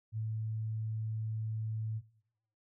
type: tone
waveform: sine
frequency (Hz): 110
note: A2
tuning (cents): 0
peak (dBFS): -33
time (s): 0.12-2.02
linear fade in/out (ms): 50
effects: noise-tail reverb RT60 0.9 s tail -23 dB re dry